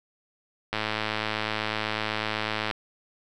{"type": "click train", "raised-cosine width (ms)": 0.3, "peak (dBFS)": -11, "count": 215, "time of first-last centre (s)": [0.73, 2.711], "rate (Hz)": 108, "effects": []}